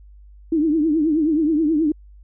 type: tone with vibrato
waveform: sine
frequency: 311.1 Hz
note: D#4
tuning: in tune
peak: -15 dBFS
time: 0.52-1.92 s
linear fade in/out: 5 ms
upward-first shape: triangle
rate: 9.4 Hz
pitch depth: 140 cents each way
effects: added 50 Hz sine -42 dBFS peak until 2.23 s